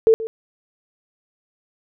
sine tone with echo, 446.6 Hz, A4, 26 cents sharp, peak -9 dBFS, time 0.07-0.14 s, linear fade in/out 0 ms, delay 130 ms, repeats 1, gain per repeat -15 dB, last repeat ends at 0.27 s, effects none

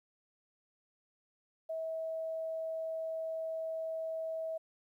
sine tone, 646 Hz, E5, 35 cents flat, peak -35 dBFS, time 1.69-4.58 s, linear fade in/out 10 ms, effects 12-bit

